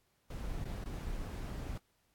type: noise with dropouts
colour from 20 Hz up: brown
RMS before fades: -40 dBFS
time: 0.3-1.78 s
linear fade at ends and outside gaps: 5 ms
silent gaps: 0.645-0.652 / 0.842-0.856 s
effects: pink hiss -75 dBFS RMS until 2.14 s + AAC 64 kbps